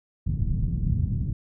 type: low-pass noise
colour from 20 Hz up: white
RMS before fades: -25 dBFS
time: 0.26-1.33 s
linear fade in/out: 5 ms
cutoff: 150 Hz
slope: 24 dB/octave
effects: none